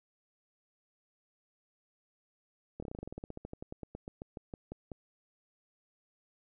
slowing click train, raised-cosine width 2 ms, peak -28 dBFS, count 26, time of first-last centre 2.8-4.918 s, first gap 25 ms, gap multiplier 1.09, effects none

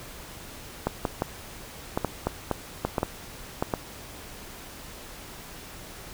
clicks, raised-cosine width 1 ms, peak -10 dBFS, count 12, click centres 0.87 / 1.052 / 1.221 / 1.975 / 2.047 / 2.27 / 2.513 / 2.85 / 2.982 / 3.031 / 3.625 / 3.738 s, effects pink hiss -43 dBFS RMS until 6.13 s

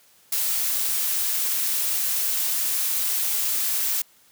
blue noise, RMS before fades -24 dBFS, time 0.32-4.02 s, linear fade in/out 5 ms, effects white hiss -57 dBFS RMS until 4.31 s + high-pass 60 Hz 12 dB/octave

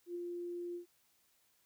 sine tone with ADSR envelope, 349.2 Hz, F4, in tune, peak -37 dBFS, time 0.06-0.86 s, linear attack 90 ms, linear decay 15 ms, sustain -2 dB, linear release 110 ms, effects white hiss -73 dBFS RMS until 1.65 s

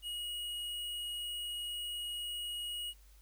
triangle tone with tanh clipping, 2893 Hz, F#7, 40 cents flat, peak -39 dBFS, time 0.02-2.94 s, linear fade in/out 50 ms, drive 18 dB, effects added 50 Hz sine -57 dBFS peak until 3.21 s + white hiss -67 dBFS RMS until 3.21 s

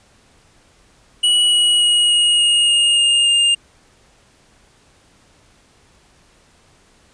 square tone with pitch steps, 2928 / 2911 / 2894 / 2878 / 2861 / 2845 / 2828 / 2812 Hz, F#7 / F#7 / F#7 / F#7 / F7 / F7 / F7 / F7, -19 / -29 / -39 / -49 / +41 / +31 / +21 / +11 cents, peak -12 dBFS, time 1.23-3.55 s, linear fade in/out 10 ms, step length 290 ms, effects pink hiss -53 dBFS RMS until 7.13 s + resampled to 22050 Hz

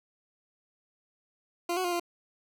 20% pulse tone with pitch steps, 346.6 / 370.2 / 352 / 346.4 Hz, F4 / F#4 / F4 / F4, -13 / +1 / +14 / -14 cents, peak -23 dBFS, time 1.69-1.998 s, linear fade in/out 5 ms, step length 77 ms, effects none

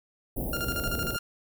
pink band-stop noise, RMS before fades -32 dBFS, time 0.36-1.17 s, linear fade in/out 10 ms, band 710 to 11000 Hz, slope 48 dB/octave
sawtooth tone with tremolo, 1400 Hz, F6, 4 cents sharp, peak -26 dBFS, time 0.53-1.19 s, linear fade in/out 2 ms, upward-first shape square, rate 13 Hz, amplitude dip 65%
effects none

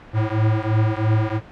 square beating tone pair, 107.6 / 110.6 Hz, A2 / A2, -38 / +9 cents, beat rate 3 Hz, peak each -20 / -21 dBFS, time 0.13-1.41 s, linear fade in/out 50 ms, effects pink hiss -42 dBFS RMS until 1.51 s + low-pass 2000 Hz 12 dB/octave

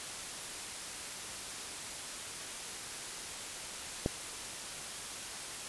click, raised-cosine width 2 ms, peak -16 dBFS, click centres 4.061 s, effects white hiss -42 dBFS RMS until 5.68 s + resampled to 24000 Hz

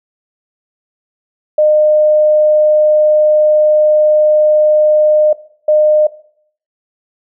sine tone bursts at uneven times, 609 Hz, D#5, 37 cents flat, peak -6 dBFS, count 2, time 1.58-5.33 / 5.68-6.07 s, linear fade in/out 5 ms, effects noise-tail reverb RT60 0.6 s tail -18 dB re dry

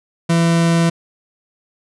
40% pulse tone, 167.6 Hz, E3, 29 cents sharp, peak -11 dBFS, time 0.29-0.9 s, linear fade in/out 10 ms, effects resampled to 24000 Hz

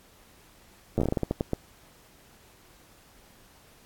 slowing click train, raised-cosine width 2 ms, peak -12 dBFS, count 13, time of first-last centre 0.98-1.534 s, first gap 9 ms, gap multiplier 1.27, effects pink hiss -57 dBFS RMS until 3.85 s + AAC 64 kbps

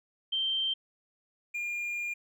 sine / triangle tone pair in turn, 3136 / 2411 Hz, G7 / D7, 0 / +45 cents, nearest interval perfect fourth, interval 455 cents, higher first, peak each -27 / -30 dBFS, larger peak first, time 0.32-0.74 / 1.54-2.14 s, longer second, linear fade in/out 10 ms, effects none

